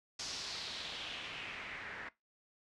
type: noise with low-pass filter sweep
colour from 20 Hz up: white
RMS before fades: -44 dBFS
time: 0.19-2.09 s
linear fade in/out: 5 ms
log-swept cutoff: 5600 to 1700 Hz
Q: 2.7
effects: noise-tail reverb RT60 0.2 s tail -20 dB re dry + low-pass 9000 Hz 12 dB/octave

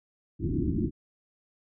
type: low-pass noise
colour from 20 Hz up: white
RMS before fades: -28 dBFS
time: 0.39-0.91 s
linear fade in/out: 50 ms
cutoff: 360 Hz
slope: 96 dB/octave
effects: none

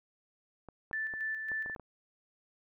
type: clicks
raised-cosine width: 1 ms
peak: -33 dBFS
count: 8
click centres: 0.687 / 0.912 / 1.138 / 1.517 / 1.661 / 1.698 / 1.762 / 1.797 s
type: tone with tremolo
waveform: sine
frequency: 1760 Hz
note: A6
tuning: in tune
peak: -32 dBFS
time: 0.93-1.75 s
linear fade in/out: 0 ms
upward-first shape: square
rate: 3.6 Hz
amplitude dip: 40%
effects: none

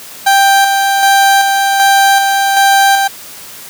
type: tone with tremolo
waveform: 30% pulse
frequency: 787 Hz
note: G5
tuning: 7 cents sharp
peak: -3 dBFS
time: 0.26-3.08 s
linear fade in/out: 10 ms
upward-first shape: square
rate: 1.3 Hz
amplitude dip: 35%
effects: white hiss -31 dBFS RMS until 3.69 s + high-pass 80 Hz 12 dB/octave

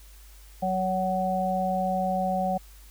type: harmonic tone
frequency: 186.8 Hz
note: F#3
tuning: 17 cents sharp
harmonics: 1 / 3 / 4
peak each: -29 / -30 / -26 dBFS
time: 0.62-2.58 s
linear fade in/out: 10 ms
effects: added 50 Hz sine -47 dBFS peak until 2.9 s + white hiss -55 dBFS RMS until 2.9 s

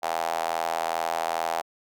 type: tone with high-pass filter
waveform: square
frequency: 41.2 Hz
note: E1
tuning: in tune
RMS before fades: -28 dBFS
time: 0.02-1.62 s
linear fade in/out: 20 ms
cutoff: 740 Hz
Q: 4.6
effects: none

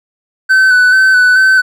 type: tone with vibrato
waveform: triangle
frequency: 1513 Hz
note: F#6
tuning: 38 cents sharp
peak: -3 dBFS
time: 0.49-1.62 s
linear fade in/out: 20 ms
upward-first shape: square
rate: 2.3 Hz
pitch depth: 23 cents each way
effects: none

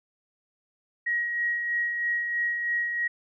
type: tone with tremolo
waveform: sine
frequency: 1897 Hz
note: A#6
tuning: 30 cents sharp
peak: -23 dBFS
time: 1.06-3.08 s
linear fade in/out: 10 ms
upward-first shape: sine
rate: 3.1 Hz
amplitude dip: 40%
effects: none

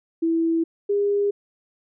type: tone pair in turn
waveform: sine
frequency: 329.3 / 405.9 Hz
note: E4 / G#4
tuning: -2 / -40 cents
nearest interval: major third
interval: 362 cents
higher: second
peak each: -18 dBFS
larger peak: neither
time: 0.22-0.64 / 0.89-1.31 s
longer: neither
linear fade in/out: 10 ms
effects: none

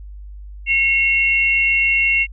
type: tone pair together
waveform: sine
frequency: 2171 / 2743 Hz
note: C#7 / F7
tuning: -37 / -32 cents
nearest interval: major third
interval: 405 cents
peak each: -16 dBFS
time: 0.66-2.27 s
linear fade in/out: 50 ms
effects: added 50 Hz sine -32 dBFS peak until 2.32 s

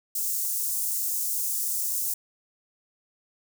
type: high-pass noise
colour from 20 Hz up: white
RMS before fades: -28 dBFS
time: 0.15-2.14 s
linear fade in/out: 5 ms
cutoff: 6600 Hz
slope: 24 dB/octave
effects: none

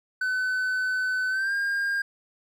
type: tone with pitch glide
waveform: triangle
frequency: 1511 to 1610.1 Hz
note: F#6 to G6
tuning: +36 to +46 cents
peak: -22 dBFS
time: 0.21-2.02 s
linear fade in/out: 5 ms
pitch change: +110 cents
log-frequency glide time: 1.29-1.54 s
effects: none

